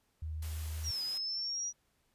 sine tone with vibrato, 78.4 Hz, D#2, 14 cents sharp, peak -36 dBFS, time 0.22-0.91 s, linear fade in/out 5 ms, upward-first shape sine, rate 5.8 Hz, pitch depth 8 cents each way
white noise, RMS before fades -49 dBFS, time 0.42-1.18 s, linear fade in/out 5 ms
sine exponential two-way sweep, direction down then up, 5820 to 4978 to 5820 Hz, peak -34 dBFS, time 0.83-1.73 s, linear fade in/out 50 ms, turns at 1.02 s
effects pink hiss -75 dBFS RMS until 2.14 s + resampled to 32000 Hz

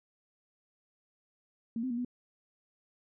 sine tone with pitch steps, 229.4 / 258.5 / 236.9 / 246.5 Hz, A#3 / C4 / A#3 / B3, -28 / -21 / +28 / -3 cents, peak -31 dBFS, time 1.76-2.048 s, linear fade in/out 2 ms, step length 72 ms, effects none

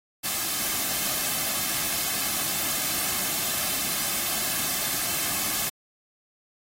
white noise with comb filter, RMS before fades -27 dBFS, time 0.23-5.7 s, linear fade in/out 20 ms, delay 2.1 ms, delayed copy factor -0.5, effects AAC 48 kbps

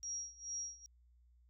sine tone with tremolo, 5660 Hz, F8, 22 cents sharp, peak -38 dBFS, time 0.03-0.86 s, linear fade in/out 0 ms, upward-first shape sine, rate 2.3 Hz, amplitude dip 90%, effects added 60 Hz sine -64 dBFS peak until 1.49 s

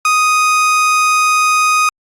30% pulse tone, 1246 Hz, D#6, 2 cents sharp, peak -7 dBFS, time 0.05-1.89 s, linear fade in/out 2 ms, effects low-pass 11000 Hz 12 dB/octave + Opus 48 kbps

